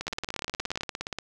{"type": "two click trains", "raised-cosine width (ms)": 0.2, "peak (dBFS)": [-15, -14], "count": [21, 15], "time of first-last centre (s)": [[0.01, 1.186], [0.08, 0.809]], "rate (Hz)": [17, 19.2], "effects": []}